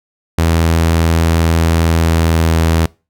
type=tone with pitch glide; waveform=sawtooth; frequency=82.41 to 81.7 Hz; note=E2 to E2; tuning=0 to -15 cents; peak=-6 dBFS; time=0.38-2.86 s; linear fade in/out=5 ms; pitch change=-15 cents; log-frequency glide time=1.94-2.45 s; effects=noise-tail reverb RT60 0.3 s tail -24 dB re dry